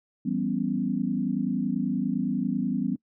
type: chord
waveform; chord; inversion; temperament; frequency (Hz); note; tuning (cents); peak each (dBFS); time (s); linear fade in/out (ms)
sine; C# half-diminished seventh; first; equal with one note detuned; 168.37 / 196 / 246.9 / 277.2; E3 / G3 / B3 / C#4; +37 / 0 / 0 / 0; -33 / -29 / -28 / -31; 0.25-2.96; 10
effects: noise-tail reverb RT60 0.1 s tail -24 dB re dry